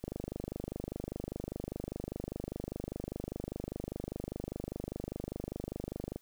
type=click train; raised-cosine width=2 ms; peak=-24 dBFS; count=154; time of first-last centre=0.04-6.16 s; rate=25 Hz; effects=white hiss -68 dBFS RMS until 6.21 s

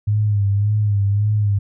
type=tone with vibrato; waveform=sine; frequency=102.9 Hz; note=G#2; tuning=16 cents flat; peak=-14 dBFS; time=0.07-1.59 s; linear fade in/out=10 ms; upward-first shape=sine; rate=1.8 Hz; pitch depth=57 cents each way; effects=none

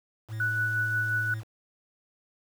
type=tone; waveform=triangle; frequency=110 Hz; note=A2; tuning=in tune; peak=-30 dBFS; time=0.28-1.44 s; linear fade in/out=50 ms
type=tone with tremolo; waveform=sine; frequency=1480 Hz; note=F#6; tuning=in tune; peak=-24 dBFS; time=0.4-1.34 s; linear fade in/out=2 ms; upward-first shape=sine; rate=5.6 Hz; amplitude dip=35%
effects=8-bit

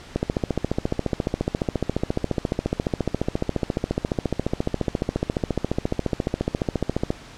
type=click train; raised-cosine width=2 ms; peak=-8 dBFS; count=101; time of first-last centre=0.16-7.104 s; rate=14.4 Hz; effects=pink hiss -43 dBFS RMS until 7.37 s + low-pass 6000 Hz 12 dB/octave

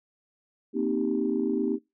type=chord; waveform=sine; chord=C minor seventh; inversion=third; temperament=equal; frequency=233.1 / 261.6 / 311.1 / 392 Hz; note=Bb3 / C4 / Eb4 / G4; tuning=0 / 0 / 0 / 0 cents; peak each=-29 dBFS; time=0.73-1.79 s; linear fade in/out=50 ms; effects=noise-tail reverb RT60 0.2 s tail -22 dB re dry + tanh soft clip ceiling -14 dBFS

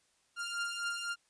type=beating tone pair; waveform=sawtooth; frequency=1396.9 / 1400.8 Hz; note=F6 / F6; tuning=0 / +5 cents; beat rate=3.9 Hz; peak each=-33 / -36 dBFS; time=0.36-1.16 s; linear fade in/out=50 ms; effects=white hiss -72 dBFS RMS until 1.29 s + resampled to 22050 Hz

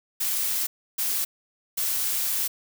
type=noise bursts at uneven times; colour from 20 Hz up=blue; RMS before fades=-26 dBFS; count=3; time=0.2-0.67 / 0.98-1.25 / 1.77-2.48 s; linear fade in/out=10 ms; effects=none

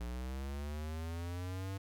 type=linear sweep; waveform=square; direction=up; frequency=58.27 to 98 Hz; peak=-39 dBFS; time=0-1.78 s; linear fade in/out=10 ms; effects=none

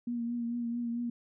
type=tone with vibrato; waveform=sine; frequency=236.7 Hz; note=A#3; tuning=27 cents sharp; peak=-31 dBFS; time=0.07-1.1 s; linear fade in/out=5 ms; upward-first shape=triangle; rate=4.5 Hz; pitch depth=35 cents each way; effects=none

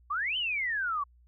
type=exponential two-way sweep; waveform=sine; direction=up then down; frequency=1103 to 3100 to 1103 Hz; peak=-28 dBFS; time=0.1-1.04 s; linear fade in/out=10 ms; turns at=0.37 s; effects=added 60 Hz sine -57 dBFS peak until 1.27 s

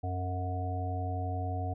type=harmonic tone; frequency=91.3 Hz; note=F#2; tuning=23 cents flat; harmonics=1 / 3 / 5 / 7 / 8; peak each=-32 / -42 / -45 / -44 / -38 dBFS; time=0.03-1.74 s; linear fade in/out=10 ms; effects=none

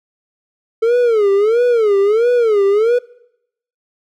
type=tone with vibrato; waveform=triangle; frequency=440 Hz; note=A4; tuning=in tune; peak=-8 dBFS; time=0.82-2.99 s; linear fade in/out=10 ms; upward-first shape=sine; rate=1.5 Hz; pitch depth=190 cents each way; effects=noise-tail reverb RT60 0.8 s tail -23 dB re dry

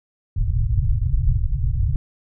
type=low-pass noise; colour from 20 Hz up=pink; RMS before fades=-19 dBFS; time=0.36-1.96 s; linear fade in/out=2 ms; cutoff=140 Hz; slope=96 dB/octave; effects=none

